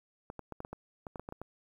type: clicks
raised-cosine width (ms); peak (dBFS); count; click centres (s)
1; -27; 12; 0.301 / 0.393 / 0.523 / 0.604 / 0.649 / 0.73 / 1.068 / 1.158 / 1.196 / 1.289 / 1.324 / 1.416
effects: 10-bit